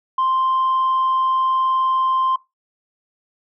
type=tone; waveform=sine; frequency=1046.5 Hz; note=C6; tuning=in tune; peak=-14 dBFS; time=0.18-2.36 s; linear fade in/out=5 ms; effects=noise-tail reverb RT60 0.2 s tail -20 dB re dry + tanh soft clip ceiling -13 dBFS